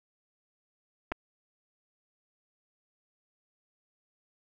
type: clicks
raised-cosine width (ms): 0.5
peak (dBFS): -18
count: 2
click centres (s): 1.118 / 1.121
effects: none